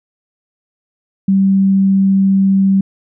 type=tone; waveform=sine; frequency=193.9 Hz; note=G3; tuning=19 cents flat; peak=-8 dBFS; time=1.28-2.81 s; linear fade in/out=5 ms; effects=none